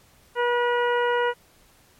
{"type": "harmonic tone", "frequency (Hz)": 483.3, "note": "B4", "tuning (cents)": -38, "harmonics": [1, 2, 3, 4, 5, 6], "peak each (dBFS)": [-22, -25, -28, -32, -42, -36], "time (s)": [0.35, 1.34], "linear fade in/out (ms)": 50, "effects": ["pink hiss -57 dBFS RMS until 1.99 s", "MP3 64 kbps"]}